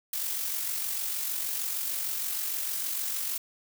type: noise with amplitude modulation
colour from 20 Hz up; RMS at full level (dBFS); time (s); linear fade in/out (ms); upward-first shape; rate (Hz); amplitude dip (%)
blue; -30; 0.13-3.38; 5; sine; 46.5; 40
effects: none